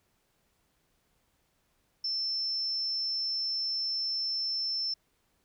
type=tone; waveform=sine; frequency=5330 Hz; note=E8; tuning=18 cents sharp; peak=-29 dBFS; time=2.04-4.94 s; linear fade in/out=5 ms; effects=pink hiss -73 dBFS RMS until 5.44 s